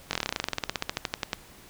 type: slowing click train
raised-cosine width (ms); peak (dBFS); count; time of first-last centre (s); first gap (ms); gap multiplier
0.2; -9; 25; 0.11-1.332; 21; 1.07
effects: pink hiss -51 dBFS RMS until 1.69 s